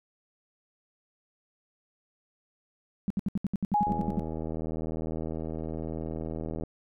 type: tone bursts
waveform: sine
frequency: 197.9 Hz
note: G3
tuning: 17 cents sharp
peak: -24 dBFS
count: 13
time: 3.08-4.195 s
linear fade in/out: 0 ms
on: 23 ms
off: 68 ms
type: tone with exponential decay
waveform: sine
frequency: 832 Hz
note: G#5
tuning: 3 cents sharp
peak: -20 dBFS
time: 3.74-4.53 s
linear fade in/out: 5 ms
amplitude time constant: 170 ms
type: click train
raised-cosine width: 2 ms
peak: -22 dBFS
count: 222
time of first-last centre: 3.87-6.636 s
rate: 79.9 Hz
effects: none